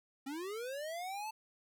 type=linear sweep; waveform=square; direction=up; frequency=260.3 to 889 Hz; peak=-40 dBFS; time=0.26-1.31 s; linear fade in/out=10 ms; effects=none